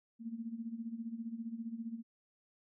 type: tone with tremolo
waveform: sine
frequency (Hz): 228.8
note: A#3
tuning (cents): -32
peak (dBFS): -36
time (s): 0.19-2.03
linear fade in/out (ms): 50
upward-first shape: sine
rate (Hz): 15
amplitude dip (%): 75
effects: none